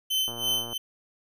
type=tone with tremolo; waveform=40% pulse; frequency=3066 Hz; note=G7; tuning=39 cents flat; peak=-22 dBFS; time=0.1-0.78 s; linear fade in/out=10 ms; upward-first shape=sine; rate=3 Hz; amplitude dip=85%
type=click train; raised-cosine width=1 ms; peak=-26 dBFS; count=54; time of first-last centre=0.28-0.729 s; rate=118 Hz
effects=none